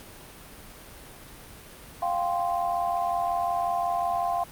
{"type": "chord", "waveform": "sine", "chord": "F suspended second", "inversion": "none", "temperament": "equal", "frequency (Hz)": [698.5, 784, 1046.5], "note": ["F5", "G5", "C6"], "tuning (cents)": [0, 0, 0], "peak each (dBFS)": [-26, -30, -31], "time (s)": [2.02, 4.44], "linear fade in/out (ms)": 5, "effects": ["pink hiss -46 dBFS RMS until 4.51 s", "Opus 48 kbps"]}